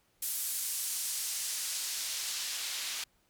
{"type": "noise with band-pass filter sweep", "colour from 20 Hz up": "white", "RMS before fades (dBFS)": -36, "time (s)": [0.22, 3.04], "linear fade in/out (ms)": 5, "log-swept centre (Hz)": [11000, 3500], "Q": 0.79, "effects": ["pink hiss -71 dBFS RMS until 3.29 s"]}